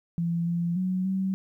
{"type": "tone with pitch steps", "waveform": "sine", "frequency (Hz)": [169.3, 171.3, 185.1, 190.6], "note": ["E3", "F3", "F#3", "G3"], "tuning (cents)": [46, -33, 1, -48], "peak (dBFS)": -24, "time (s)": [0.18, 1.34], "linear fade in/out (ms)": 0, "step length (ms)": 290, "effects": ["11-bit"]}